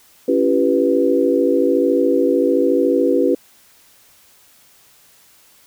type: chord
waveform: sine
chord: C# half-diminished seventh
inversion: none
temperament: equal with one note detuned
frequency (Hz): 277.2 / 338.3 / 392 / 493.9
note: C#4 / E4 / G4 / B4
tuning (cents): 0 / +45 / 0 / 0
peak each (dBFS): -18 / -19 / -19 / -17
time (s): 0.28-3.35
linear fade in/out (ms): 5
effects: white hiss -51 dBFS RMS until 5.66 s

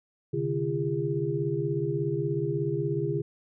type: tone cluster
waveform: sine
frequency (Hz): 132.4 / 149 / 341.5 / 406.6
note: C3 / D3 / F4 / G#4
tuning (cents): +21 / +25 / -39 / -37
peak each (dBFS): -32 / -31 / -32 / -30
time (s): 0.33-3.22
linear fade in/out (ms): 10
effects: none

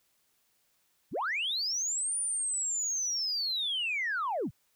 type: linear two-way sweep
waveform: sine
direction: up then down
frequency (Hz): 67.4 to 9500 to 67.4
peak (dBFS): -28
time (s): 1.11-4.51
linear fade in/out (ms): 50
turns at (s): 2.18
effects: tanh soft clip ceiling -25 dBFS + white hiss -72 dBFS RMS until 4.75 s

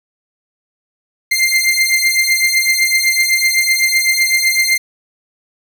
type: beating tone pair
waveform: sawtooth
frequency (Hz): 2093 / 2100.9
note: C7 / C7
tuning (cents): 0 / +7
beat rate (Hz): 7.9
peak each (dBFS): -11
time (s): 1.31-4.78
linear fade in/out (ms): 10
effects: none

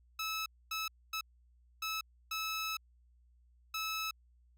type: tone bursts at uneven times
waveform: 15% pulse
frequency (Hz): 1300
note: E6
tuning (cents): -24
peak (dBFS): -29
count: 6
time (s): 0.19-0.46 / 0.71-0.88 / 1.13-1.21 / 1.82-2.01 / 2.31-2.77 / 3.74-4.11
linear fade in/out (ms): 5
effects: added 60 Hz sine -63 dBFS peak until 4.57 s

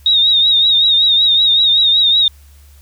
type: tone with vibrato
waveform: sine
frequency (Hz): 3743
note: A#7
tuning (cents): +6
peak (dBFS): -8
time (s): 0.06-2.28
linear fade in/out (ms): 2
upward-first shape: triangle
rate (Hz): 5.3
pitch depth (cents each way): 75
effects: added 71 Hz sine -40 dBFS peak until 2.81 s + white hiss -51 dBFS RMS until 2.81 s

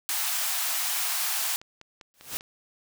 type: high-pass noise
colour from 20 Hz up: white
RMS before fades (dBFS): -28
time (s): 0.09-1.56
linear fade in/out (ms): 0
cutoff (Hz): 650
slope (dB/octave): 96
type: click train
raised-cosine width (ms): 0.2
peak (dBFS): -28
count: 8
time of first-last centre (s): 1.02-2.409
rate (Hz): 5.04
type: noise with exponential growth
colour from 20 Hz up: white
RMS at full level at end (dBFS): -29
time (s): 2.14-2.37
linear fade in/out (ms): 0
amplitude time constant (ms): 50
effects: none

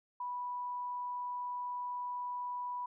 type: tone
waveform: sine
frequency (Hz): 984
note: B5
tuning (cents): -7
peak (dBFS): -36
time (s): 0.2-2.86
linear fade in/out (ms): 5
effects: none

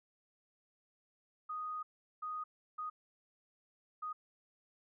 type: tone bursts at uneven times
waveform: sine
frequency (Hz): 1243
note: D#6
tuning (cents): -2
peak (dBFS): -38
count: 4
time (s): 1.49-1.83 / 2.22-2.44 / 2.78-2.9 / 4.02-4.13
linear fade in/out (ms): 10
effects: none

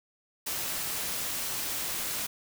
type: noise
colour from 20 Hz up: white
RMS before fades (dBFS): -33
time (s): 0.46-2.27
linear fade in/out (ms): 10
effects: none

